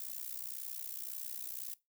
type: noise with amplitude modulation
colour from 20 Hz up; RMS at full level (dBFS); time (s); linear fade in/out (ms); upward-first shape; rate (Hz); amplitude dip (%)
violet; -39; 0-1.74; 2; sine; 61.9; 90
effects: noise-tail reverb RT60 0.2 s tail -19 dB re dry